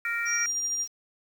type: harmonic tone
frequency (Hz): 466.2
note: A#4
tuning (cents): 0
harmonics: 3 / 4 / 5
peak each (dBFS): -31 / -31 / -31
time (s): 0.05-0.46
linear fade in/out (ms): 2
type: tone with tremolo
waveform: sine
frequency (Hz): 5700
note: F8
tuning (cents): +34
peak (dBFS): -25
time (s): 0.25-0.88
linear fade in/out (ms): 50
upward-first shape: triangle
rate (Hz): 13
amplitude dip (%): 35
effects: 8-bit